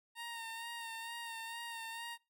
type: tone with vibrato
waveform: 15% pulse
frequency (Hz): 922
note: A#5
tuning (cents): -19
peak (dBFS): -36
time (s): 0.15-2.18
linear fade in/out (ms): 50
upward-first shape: sine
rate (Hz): 2.2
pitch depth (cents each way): 33
effects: noise-tail reverb RT60 0.3 s tail -26 dB re dry